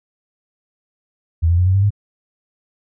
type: tone with pitch steps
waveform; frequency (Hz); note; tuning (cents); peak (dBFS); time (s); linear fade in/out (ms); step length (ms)
sine; 82.41 / 86.06 / 89.87 / 93.85 / 98 / 102.34; E2 / F2 / F#2 / F#2 / G2 / G#2; 0 / -25 / -50 / +25 / 0 / -25; -11; 1.42-1.906; 20; 81
effects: none